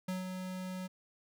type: tone with ADSR envelope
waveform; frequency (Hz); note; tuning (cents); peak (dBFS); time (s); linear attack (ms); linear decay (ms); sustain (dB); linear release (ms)
square; 185; F#3; 0; -34; 0.08-0.88; 7; 150; -5; 21
effects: none